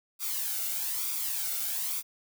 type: noise with flanger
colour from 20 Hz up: blue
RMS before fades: -32 dBFS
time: 0.19-2.03 s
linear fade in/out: 50 ms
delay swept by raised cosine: 0.84 to 1.41 ms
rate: 1.1 Hz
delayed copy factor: +0.6
effects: none